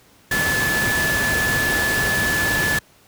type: tone in noise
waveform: sine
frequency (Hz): 1729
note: A6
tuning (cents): -31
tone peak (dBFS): -19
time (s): 0.31-2.79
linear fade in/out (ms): 5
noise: pink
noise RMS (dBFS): -23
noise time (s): 0.31-2.79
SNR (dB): +1
effects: pink hiss -53 dBFS RMS until 3.07 s + high-pass 60 Hz 12 dB/octave